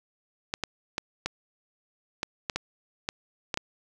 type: clicks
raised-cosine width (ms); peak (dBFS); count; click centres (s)
0.2; -11; 10; 0.539 / 0.637 / 0.981 / 1.26 / 2.231 / 2.498 / 2.56 / 3.089 / 3.542 / 3.574
effects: none